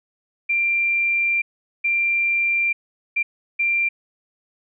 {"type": "tone bursts at uneven times", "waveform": "sine", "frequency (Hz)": 2372, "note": "D7", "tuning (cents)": 17, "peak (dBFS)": -17, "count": 4, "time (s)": [[0.49, 1.42], [1.84, 2.73], [3.16, 3.23], [3.59, 3.89]], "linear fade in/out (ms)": 10, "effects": []}